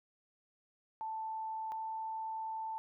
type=tone pair in turn; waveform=sine; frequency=882 / 885.2 Hz; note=A5 / A5; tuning=+4 / +10 cents; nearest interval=unison; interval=6 cents; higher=second; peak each=-37 / -37 dBFS; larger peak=neither; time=1.01-1.72 / 1.72-2.78 s; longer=second; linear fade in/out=0 ms; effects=none